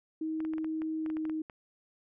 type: tone with pitch glide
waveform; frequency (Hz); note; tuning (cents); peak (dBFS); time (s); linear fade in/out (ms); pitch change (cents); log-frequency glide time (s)
sine; 316.4 to 313.9; D#4 to D#4; +29 to +15; -31; 0.21-1.42; 5; -14; 0.97-1.12
type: clicks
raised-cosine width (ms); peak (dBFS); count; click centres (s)
0.5; -31; 12; 0.404 / 0.45 / 0.536 / 0.582 / 0.645 / 0.819 / 1.062 / 1.101 / 1.169 / 1.253 / 1.297 / 1.498
effects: none